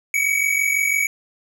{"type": "tone pair together", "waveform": "square", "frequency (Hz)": [2233, 2279], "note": ["C#7", "C#7"], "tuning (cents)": [12, 47], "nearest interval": "unison", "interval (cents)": 35, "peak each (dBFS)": [-22, -20], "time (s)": [0.14, 1.07], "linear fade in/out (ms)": 2, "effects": []}